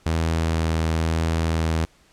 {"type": "tone with vibrato", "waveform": "sawtooth", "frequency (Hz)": 81.2, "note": "E2", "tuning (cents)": -26, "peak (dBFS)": -16, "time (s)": [0.06, 1.85], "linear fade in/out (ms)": 0, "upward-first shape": "sine", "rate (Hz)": 1, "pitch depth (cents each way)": 10, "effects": ["pink hiss -57 dBFS RMS until 2.12 s", "low-pass 9000 Hz 12 dB/octave"]}